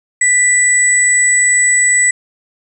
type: tone pair together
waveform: sine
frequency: 1975.5 / 7902 Hz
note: B6 / B8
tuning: 0 / 0 cents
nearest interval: 2 octaves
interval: 2400 cents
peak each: -11 dBFS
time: 0.21-2.11 s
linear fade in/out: 5 ms
effects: none